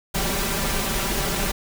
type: noise with comb filter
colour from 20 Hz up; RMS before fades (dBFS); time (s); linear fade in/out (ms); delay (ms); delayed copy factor
pink; -24; 0.14-1.52; 10; 5.1; +0.65
effects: none